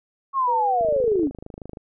sine linear sweep, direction down, 1108.7 to 248.5 Hz, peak -18 dBFS, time 0.33-1.31 s, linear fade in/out 50 ms
sine tone with pitch glide, 497.2 to 432.8 Hz, B4 to A4, +12 to -29 cents, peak -27 dBFS, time 0.47-1.27 s, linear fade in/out 20 ms, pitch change -241 cents, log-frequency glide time 0.74-1 s
click train, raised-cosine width 2 ms, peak -23 dBFS, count 26, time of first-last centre 0.81-1.772 s, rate 26 Hz
effects none

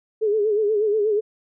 sine tone with vibrato, 423.2 Hz, G#4, 33 cents sharp, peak -17 dBFS, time 0.21-1.21 s, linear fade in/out 20 ms, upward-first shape sine, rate 8.3 Hz, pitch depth 77 cents each way, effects none

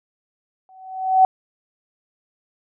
sine tone with exponential growth, 755 Hz, F#5, 35 cents sharp, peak -7 dBFS, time 0.69-1.25 s, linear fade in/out 1 ms, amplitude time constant 120 ms, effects none

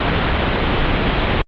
pink low-pass noise, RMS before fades -17 dBFS, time 0-1.42 s, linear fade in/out 5 ms, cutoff 3600 Hz, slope 48 dB/octave, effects Opus 32 kbps

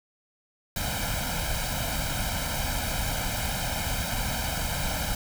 pink noise with comb filter, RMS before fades -29 dBFS, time 0.76-5.15 s, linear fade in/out 2 ms, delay 1.3 ms, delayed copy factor +0.85, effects none

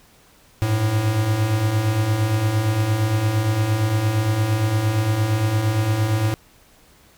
square beating tone pair, 101.2 / 109.9 Hz, G#2 / A2, -44 / -2 cents, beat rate 8.7 Hz, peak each -26 / -19 dBFS, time 0.62-6.34 s, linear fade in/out 0 ms, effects pink hiss -53 dBFS RMS until 7.17 s

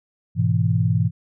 sine chord, E major, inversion first, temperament equal, 103.83 / 123.47 / 164.81 Hz, G#2 / B2 / E3, 0 / 0 / 0 cents, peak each -20 / -21 / -21 dBFS, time 0.35-1.11 s, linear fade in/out 50 ms, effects none

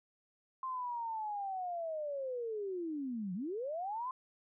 sine linear two-way sweep, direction down then up, 1056 to 173.3 to 1056 Hz, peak -36 dBFS, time 0.63-4.11 s, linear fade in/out 2 ms, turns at 3.34 s, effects none

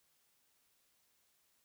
silence, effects white hiss -75 dBFS RMS until 1.64 s

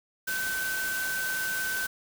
sine tone in noise, 1530 Hz, G6, 42 cents flat, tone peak -29 dBFS, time 0.27-1.87 s, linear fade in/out 10 ms, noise white, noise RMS -35 dBFS, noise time 0.27-1.87 s, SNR +3 dB, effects none

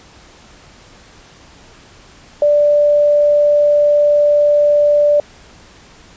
sine tone, 587.3 Hz, D5, in tune, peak -8 dBFS, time 2.42-5.2 s, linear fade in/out 2 ms, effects pink hiss -43 dBFS RMS until 6.16 s + resampled to 16000 Hz

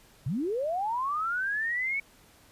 sine linear sweep, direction up, 110 to 2243 Hz, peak -27 dBFS, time 0.26-2 s, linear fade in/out 5 ms, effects pink hiss -58 dBFS RMS until 2.51 s + resampled to 32000 Hz

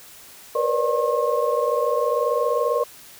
sine tone cluster, 472.9 / 493.2 / 548 / 595 / 1076 Hz, A#4 / B4 / C#5 / D5 / C6, +25 / -2 / -20 / +22 / +48 cents, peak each -24 / -25 / -29 / -24 / -25 dBFS, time 0.55-2.84 s, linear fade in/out 5 ms, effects white hiss -45 dBFS RMS until 3.19 s

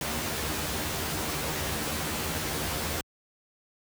pink noise with comb filter, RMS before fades -31 dBFS, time 0.01-3.01 s, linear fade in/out 2 ms, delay 13 ms, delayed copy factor +0.8, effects high-pass 60 Hz 12 dB/octave

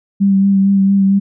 sine tone with vibrato, 196 Hz, G3, in tune, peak -8 dBFS, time 0.2-1.2 s, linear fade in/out 20 ms, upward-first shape sine, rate 4.4 Hz, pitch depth 21 cents each way, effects none

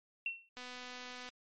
sine tone with exponential decay, 2716 Hz, F7, 49 cents flat, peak -31 dBFS, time 0.26-0.49 s, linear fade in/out 2 ms, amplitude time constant 49 ms
click train, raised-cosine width 0.2 ms, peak -30 dBFS, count 180, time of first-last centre 0.57-1.289 s, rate 249 Hz
effects low-pass 6000 Hz 12 dB/octave + MP3 48 kbps

